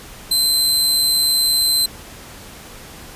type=tone; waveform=sawtooth; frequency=4087 Hz; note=C8; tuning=41 cents flat; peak=-11 dBFS; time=0.31-1.86 s; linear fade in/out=5 ms; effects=pink hiss -38 dBFS RMS until 3.15 s + resampled to 32000 Hz